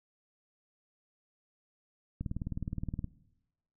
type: click train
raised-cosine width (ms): 5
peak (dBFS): -23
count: 17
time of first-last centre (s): 2.21-3.043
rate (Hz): 19.2
effects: noise-tail reverb RT60 0.9 s tail -19 dB re dry